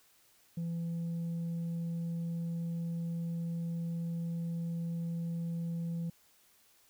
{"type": "tone with tanh clipping", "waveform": "sine", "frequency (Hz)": 168.2, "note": "E3", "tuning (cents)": 35, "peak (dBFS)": -34, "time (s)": [0.57, 6.1], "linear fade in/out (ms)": 5, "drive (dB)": 2, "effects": ["white hiss -66 dBFS RMS until 6.89 s"]}